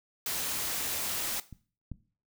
white noise, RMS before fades -33 dBFS, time 0.26-1.4 s, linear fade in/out 2 ms
clicks, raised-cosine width 5 ms, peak -32 / -25 dBFS, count 2, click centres 1.527 / 1.917 s
effects noise-tail reverb RT60 0.4 s tail -17 dB re dry

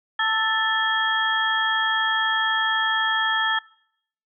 sine tone cluster, 888 / 1316 / 1760 / 3264 Hz, A5 / E6 / A6 / G#7, +16 / -3 / 0 / -31 cents, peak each -27 / -26 / -22 / -27 dBFS, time 0.19-3.59 s, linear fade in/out 5 ms, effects noise-tail reverb RT60 0.7 s tail -24 dB re dry

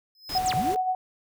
square tone with exponential growth, 5100 Hz, D#8, 42 cents sharp, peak -23 dBFS, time 0.15-0.38 s, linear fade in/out 2 ms, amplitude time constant 50 ms
pink noise, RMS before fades -37 dBFS, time 0.29-0.75 s, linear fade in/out 5 ms
sine tone with tremolo, 743 Hz, F#5, 7 cents sharp, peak -21 dBFS, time 0.35-0.95 s, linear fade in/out 2 ms, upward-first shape sine, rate 9.6 Hz, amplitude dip 50%
sine linear two-way sweep, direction down then up, 8450 to 97.8 to 450.7 Hz, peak -28 dBFS, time 0.46-0.76 s, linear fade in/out 0 ms, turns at 0.54 s
effects none

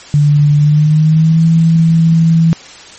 sine tone with pitch glide, 146.83 to 163.86 Hz, D3 to E3, 0 to -10 cents, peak -5 dBFS, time 0.14-2.53 s, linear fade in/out 0 ms, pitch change +190 cents, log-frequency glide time 0.57-1.45 s, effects white hiss -34 dBFS RMS until 2.98 s + MP3 32 kbps

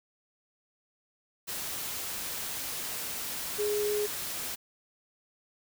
sine tone in noise, 416.8 Hz, G#4, 6 cents sharp, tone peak -27 dBFS, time 3.58-4.07 s, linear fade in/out 20 ms, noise white, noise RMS -36 dBFS, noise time 1.47-4.56 s, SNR +6 dB, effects none

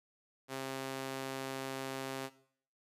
sawtooth tone with high-pass filter, 133.6 Hz, C3, 36 cents sharp, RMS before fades -41 dBFS, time 0.48-2.3 s, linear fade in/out 50 ms, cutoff 310 Hz, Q 0.65, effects noise-tail reverb RT60 0.6 s tail -17 dB re dry + resampled to 32000 Hz

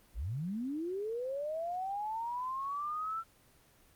sine linear sweep, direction up, 40.28 to 1351 Hz, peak -34 dBFS, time 0.14-3.24 s, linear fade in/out 50 ms, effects pink hiss -64 dBFS RMS until 3.95 s + Opus 24 kbps

